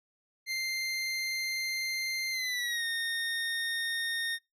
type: tone with pitch glide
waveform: 25% pulse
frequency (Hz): 2092 to 1842.4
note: C7 to A#6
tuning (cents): -1 to -21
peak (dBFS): -27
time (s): 0.46-4.39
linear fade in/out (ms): 50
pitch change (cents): -220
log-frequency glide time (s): 2.31-2.85
effects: noise-tail reverb RT60 0.2 s tail -24 dB re dry + low-pass 12000 Hz 12 dB/octave